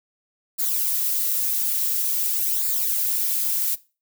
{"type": "noise with flanger", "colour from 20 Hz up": "violet", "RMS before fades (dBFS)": -23, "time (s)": [0.58, 3.76], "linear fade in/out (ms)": 20, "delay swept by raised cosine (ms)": [0.33, 5.03], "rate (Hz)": 0.48, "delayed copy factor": -0.65, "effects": ["noise-tail reverb RT60 0.3 s tail -19 dB re dry"]}